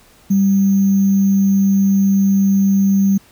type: tone with sample-and-hold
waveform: sine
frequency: 196 Hz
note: G3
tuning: in tune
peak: -10 dBFS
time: 0.3-3.18 s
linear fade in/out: 10 ms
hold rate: 6300 Hz
effects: pink hiss -49 dBFS RMS until 3.31 s